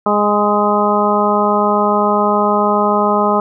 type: harmonic tone with a mistuned harmonic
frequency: 207 Hz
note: G#3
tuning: 5 cents flat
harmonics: 1 / 2 / 3 / 4 / 5 / 6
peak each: -18 / -18 / -18 / -18 / -18 / -18 dBFS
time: 0.06-3.4 s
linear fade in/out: 2 ms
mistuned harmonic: 6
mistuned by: +17 cents
effects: none